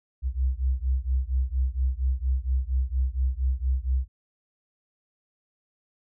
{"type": "beating tone pair", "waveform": "sine", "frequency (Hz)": [62.7, 67], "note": ["B1", "C2"], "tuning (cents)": [27, 42], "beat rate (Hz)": 4.3, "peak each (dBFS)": [-25, -26], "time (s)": [0.22, 4.08], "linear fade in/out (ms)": 50, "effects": []}